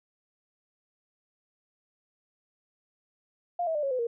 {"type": "tone with pitch steps", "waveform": "sine", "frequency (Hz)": [701, 646.5, 596.3, 550, 507.3, 467.9], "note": ["F5", "E5", "D5", "C#5", "B4", "A#4"], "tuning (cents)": [6, -34, 26, -14, 46, 6], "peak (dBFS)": -26, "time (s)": [3.59, 4.07], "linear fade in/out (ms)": 5, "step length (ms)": 80, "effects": []}